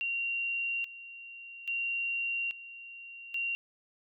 sine tone with tremolo, 2759 Hz, F7, 22 cents flat, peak -30 dBFS, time 0.01-3.55 s, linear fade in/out 0 ms, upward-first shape square, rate 0.6 Hz, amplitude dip 80%, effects none

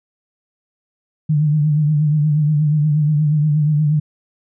sine tone with vibrato, 150.7 Hz, D3, 45 cents sharp, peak -12 dBFS, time 1.29-4 s, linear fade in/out 10 ms, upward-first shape triangle, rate 8.4 Hz, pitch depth 68 cents each way, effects none

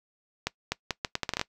accelerating click train, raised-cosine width 0.2 ms, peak -10 dBFS, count 11, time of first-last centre 0.47-1.414 s, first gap 250 ms, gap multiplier 0.75, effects noise-tail reverb RT60 0.1 s tail -21 dB re dry

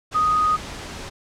sine tone in noise, 1245 Hz, D#6, 1 cent sharp, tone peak -16 dBFS, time 0.14-0.57 s, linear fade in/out 20 ms, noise pink, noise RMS -34 dBFS, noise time 0.11-1.1 s, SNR +15 dB, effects low-pass 7000 Hz 12 dB/octave

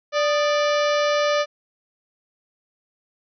harmonic tone with a mistuned harmonic, 587 Hz, D5, 1 cent flat, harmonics 1 / 2 / 3 / 4 / 5 / 6 / 7 / 8 / 9 / 10, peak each -19 / -25 / -29 / -31 / -33 / -35 / -36 / -37 / -38 / -39 dBFS, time 0.12-1.46 s, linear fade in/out 50 ms, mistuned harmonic 2, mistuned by +79 cents, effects none

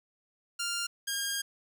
10% pulse tone pair in turn, 1396.9 / 1617.7 Hz, F6 / G#6, 0 / -46 cents, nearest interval minor third, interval 254 cents, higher second, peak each -23 / -22 dBFS, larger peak second, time 0.59-0.87 / 1.07-1.42 s, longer second, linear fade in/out 10 ms, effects none

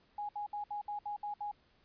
sine tone bursts, 828 Hz, G#5, 5 cents flat, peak -36 dBFS, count 8, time 0.18-1.515 s, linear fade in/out 5 ms, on 110 ms, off 65 ms, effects pink hiss -69 dBFS RMS until 1.84 s + resampled to 11025 Hz

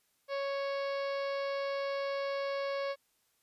harmonic tone, 554.4 Hz, C#5, in tune, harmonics 1 / 2 / 3 / 4 / 5 / 6 / 7 / 8 / 9 / 10, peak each -33 / -41 / -46 / -46 / -52 / -54 / -55 / -51 / -56 / -59 dBFS, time 0.28-2.96 s, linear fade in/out 50 ms, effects white hiss -74 dBFS RMS until 3.42 s + resampled to 32000 Hz

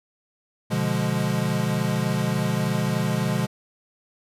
square chord, B diminished seventh, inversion none, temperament equal, 123.47 / 146.83 / 174.61 / 207.7 Hz, B2 / D3 / F3 / Ab3, 0 / 0 / 0 / 0 cents, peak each -28 dBFS, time 0.7-3.47 s, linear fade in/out 20 ms, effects resampled to 32000 Hz

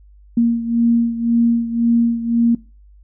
sine beating tone pair, 233.1 / 235 Hz, A#3 / A#3, 0 / +14 cents, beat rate 1.9 Hz, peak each -14 / -19 dBFS, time 0.37-2.55 s, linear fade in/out 5 ms, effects noise-tail reverb RT60 0.3 s tail -20 dB re dry + added 50 Hz sine -43 dBFS peak until 3.03 s

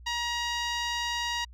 10% pulse tone with low-pass filter, 950 Hz, A#5, 33 cents sharp, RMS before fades -31 dBFS, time 0.06-1.45 s, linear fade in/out 10 ms, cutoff 6900 Hz, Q 0.57, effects added 60 Hz sine -46 dBFS peak until 1.53 s

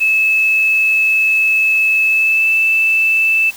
sine tone with pitch glide, 2603 to 2638 Hz, E7 to E7, -22 to +1 cents, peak -10 dBFS, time 0-3.51 s, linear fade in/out 20 ms, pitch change +23 cents, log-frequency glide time 2.05-2.5 s, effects white hiss -36 dBFS RMS until 3.56 s

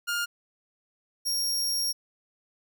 sawtooth tone pair in turn, 1412 / 5578 Hz, F6 / F8, +19 / -3 cents, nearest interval 2 octaves, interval 2378 cents, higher second, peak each -23 dBFS, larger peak neither, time 0.07-0.26 / 1.25-1.93 s, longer second, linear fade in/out 20 ms, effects none

